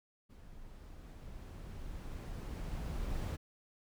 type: noise with level ramp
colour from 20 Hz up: brown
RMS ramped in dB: -54 to -36 dBFS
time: 0.29-3.37 s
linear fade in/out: 20 ms
effects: none